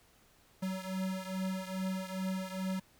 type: beating tone pair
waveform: square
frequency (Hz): 187.6 / 190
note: F#3 / F#3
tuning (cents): +24 / +46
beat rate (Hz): 2.4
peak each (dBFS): -37 / -40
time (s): 0.62-2.8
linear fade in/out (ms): 10
effects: pink hiss -65 dBFS RMS until 2.99 s